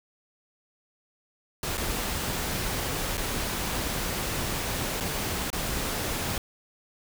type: noise with dropouts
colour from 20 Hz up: pink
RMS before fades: -30 dBFS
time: 1.63-6.38 s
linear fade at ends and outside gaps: 2 ms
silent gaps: 1.773-1.778 / 3.172-3.177 / 5.002-5.007 / 5.503-5.529 s
effects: none